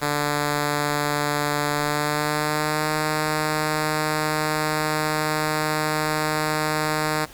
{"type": "tone with pitch glide", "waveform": "5% pulse", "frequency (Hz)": [146.83, 153.77], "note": ["D3", "D#3"], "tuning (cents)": [0, -20], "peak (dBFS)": -10, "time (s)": [0.01, 7.26], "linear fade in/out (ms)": 20, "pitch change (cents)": 80, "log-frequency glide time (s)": [1.71, 2.91], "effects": ["pink hiss -45 dBFS RMS until 7.33 s"]}